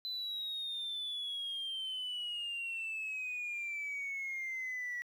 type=exponential sweep; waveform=sine; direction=down; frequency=4033 to 1932 Hz; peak=-35 dBFS; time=0.05-5.02 s; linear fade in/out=0 ms; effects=tanh soft clip ceiling -34 dBFS + 11-bit